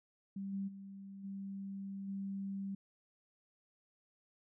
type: tone with level steps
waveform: sine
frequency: 196 Hz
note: G3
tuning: in tune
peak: -39 / -36 / -47 / -41 / -38 dBFS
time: 0.36-2.75 s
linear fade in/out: 5 ms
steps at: 0.52 / 0.67 / 1.23 / 2.07 s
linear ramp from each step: 20 ms
effects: none